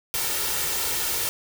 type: noise with comb filter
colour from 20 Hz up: white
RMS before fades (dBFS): -26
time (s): 0.14-1.29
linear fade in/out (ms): 0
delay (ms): 2.2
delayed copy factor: +0.5
effects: none